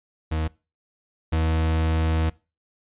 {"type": "tone pair in turn", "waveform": "40% pulse", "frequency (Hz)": [79, 80.1], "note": ["D#2", "E2"], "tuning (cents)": [27, -49], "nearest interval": "unison", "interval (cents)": 24, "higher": "second", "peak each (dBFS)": [-22, -19], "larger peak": "second", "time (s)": [[0.31, 0.48], [1.32, 2.3]], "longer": "second", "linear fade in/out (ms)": 10, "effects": ["noise-tail reverb RT60 0.3 s tail -22 dB re dry", "resampled to 8000 Hz"]}